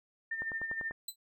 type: tone with tremolo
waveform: sine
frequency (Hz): 1805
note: A6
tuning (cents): +44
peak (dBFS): -32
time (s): 0.31-0.92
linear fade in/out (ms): 5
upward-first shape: sine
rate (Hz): 13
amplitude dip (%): 55
type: click train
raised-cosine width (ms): 1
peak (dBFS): -30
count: 6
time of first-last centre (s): 0.42-0.91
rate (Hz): 10.2
type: tone with exponential decay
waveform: 15% pulse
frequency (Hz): 4019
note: B7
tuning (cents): +30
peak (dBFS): -28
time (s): 1.08-1.16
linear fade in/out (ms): 5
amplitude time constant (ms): 16
effects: none